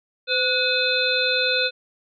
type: harmonic tone with a mistuned harmonic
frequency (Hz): 510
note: C5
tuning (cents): -44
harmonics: 1 / 3 / 5 / 7 / 8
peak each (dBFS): -25 / -25 / -25 / -25 / -25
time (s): 0.27-1.71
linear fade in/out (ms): 50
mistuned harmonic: 3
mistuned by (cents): -69
effects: none